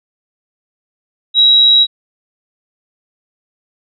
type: tone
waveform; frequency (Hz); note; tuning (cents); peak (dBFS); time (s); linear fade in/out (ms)
sine; 3859; B7; -41; -5; 1.34-1.87; 50
effects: none